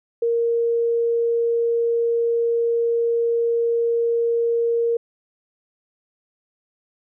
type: tone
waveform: sine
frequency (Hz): 466.2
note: A#4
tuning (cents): 0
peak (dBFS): -17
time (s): 0.22-4.97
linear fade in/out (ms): 5
effects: none